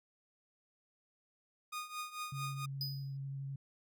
sawtooth tone with tremolo, 1232 Hz, D#6, 17 cents flat, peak -34 dBFS, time 1.72-2.66 s, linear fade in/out 10 ms, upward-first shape triangle, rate 4.5 Hz, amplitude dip 85%
sine tone with vibrato, 137.2 Hz, C#3, 17 cents flat, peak -39 dBFS, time 2.32-3.56 s, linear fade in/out 5 ms, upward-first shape triangle, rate 12 Hz, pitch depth 14 cents each way
square tone with exponential decay, 4978 Hz, D#8, in tune, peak -35 dBFS, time 2.81-3.17 s, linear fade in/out 1 ms, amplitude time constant 77 ms
effects none

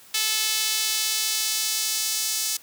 sawtooth tone with high-pass filter sweep, 435.1 Hz, A4, 19 cents flat, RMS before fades -25 dBFS, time 0.14-2.57 s, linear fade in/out 5 ms, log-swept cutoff 3500 to 5500 Hz, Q 1.1, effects white hiss -50 dBFS RMS until 2.62 s + high-pass 80 Hz 12 dB/octave

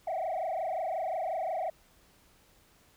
sine tone with frequency modulation, 698.5 Hz, F5, in tune, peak -28 dBFS, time 0.07-1.7 s, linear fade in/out 5 ms, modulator 25.6 Hz, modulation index 2.9, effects tanh soft clip ceiling -28 dBFS + pink hiss -63 dBFS RMS until 2.96 s

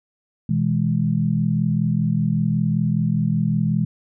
sine chord, E major, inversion second, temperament equal with one note detuned, 123.47 / 162.54 / 207.7 Hz, B2 / E3 / G#3, 0 / -24 / 0 cents, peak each -23 / -20 / -22 dBFS, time 0.49-3.85 s, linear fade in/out 5 ms, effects none

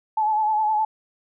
sine tone with vibrato, 860 Hz, A5, 40 cents flat, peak -18 dBFS, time 0.17-0.85 s, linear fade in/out 5 ms, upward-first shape sine, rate 9.7 Hz, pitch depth 41 cents each way, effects none

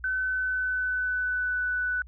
sine tone with pitch glide, 1519 to 1490.3 Hz, F#6 to F#6, +45 to +12 cents, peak -25 dBFS, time 0.04-2.02 s, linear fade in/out 2 ms, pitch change -33 cents, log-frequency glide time 0.15-1.64 s, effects added 60 Hz sine -44 dBFS peak until 2.07 s

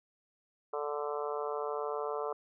harmonic tone, 146.83 Hz, D3, in tune, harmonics 3 / 4 / 5 / 6 / 7 / 8 / 9, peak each -36 / -40 / -42 / -46 / -42 / -43 / -45 dBFS, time 0.73-2.33 s, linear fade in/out 5 ms, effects none

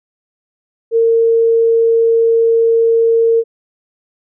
sine tone, 457.5 Hz, A#4, 32 cents flat, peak -8 dBFS, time 0.91-3.44 s, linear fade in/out 50 ms, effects none

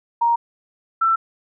sine tone pair in turn, 937 / 1336.3 Hz, A#5 / E6, +9 / +23 cents, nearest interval tritone, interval 614 cents, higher second, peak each -14 dBFS, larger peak neither, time 0.21-0.36 / 1.01-1.16 s, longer neither, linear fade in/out 10 ms, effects none

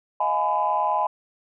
sine chord, F half-diminished seventh, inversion third, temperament just, 628.6 / 698.5 / 838.1 / 1005.8 Hz, Eb5 / F5 / Ab5 / Cb6, +18 / 0 / +16 / +31 cents, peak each -28 / -29 / -23 / -23 dBFS, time 0.2-1.07 s, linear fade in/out 5 ms, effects tanh soft clip ceiling -11 dBFS

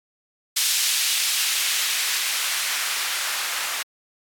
blue noise with band-pass filter sweep, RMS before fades -24 dBFS, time 0.56-3.83 s, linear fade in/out 10 ms, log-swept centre 3500 to 1300 Hz, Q 0.87, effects AAC 64 kbps

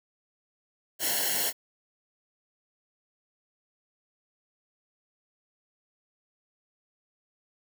white noise with comb filter, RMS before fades -28 dBFS, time 0.99-1.53 s, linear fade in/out 50 ms, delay 0.82 ms, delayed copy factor -0.9, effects none

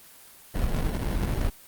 brown noise with sample-and-hold, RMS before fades -26 dBFS, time 0.54-1.5 s, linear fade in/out 10 ms, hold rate 1225 Hz, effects white hiss -50 dBFS RMS until 1.67 s + Opus 24 kbps

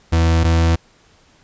40% pulse tone pair in turn, 82.41 / 82.71 Hz, E2 / E2, 0 / +6 cents, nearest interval unison, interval 6 cents, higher second, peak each -11 dBFS, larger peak neither, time 0.12-0.44 / 0.44-0.76 s, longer neither, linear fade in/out 10 ms, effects pink hiss -53 dBFS RMS until 1.43 s + resampled to 16000 Hz

